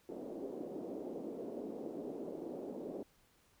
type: band-pass noise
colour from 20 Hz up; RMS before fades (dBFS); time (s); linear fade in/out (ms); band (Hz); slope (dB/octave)
pink; -44; 0.09-3.03; 2; 260 to 520; 24
effects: pink hiss -70 dBFS RMS until 3.6 s